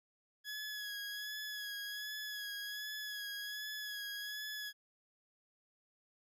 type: tone with vibrato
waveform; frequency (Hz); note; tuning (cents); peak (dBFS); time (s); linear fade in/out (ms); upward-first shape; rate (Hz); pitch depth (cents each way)
20% pulse; 1680; G#6; +19; -36; 0.44-4.73; 50; sine; 1.3; 32
effects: none